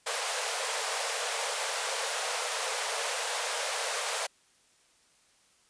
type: high-pass noise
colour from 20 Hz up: pink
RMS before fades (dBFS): -32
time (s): 0.06-4.27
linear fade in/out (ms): 10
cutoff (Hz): 450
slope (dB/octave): 96
effects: white hiss -65 dBFS RMS until 5.69 s + resampled to 22050 Hz